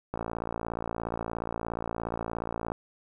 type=click train; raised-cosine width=1 ms; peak=-18 dBFS; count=148; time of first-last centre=0.14-2.719 s; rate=57 Hz; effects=10-bit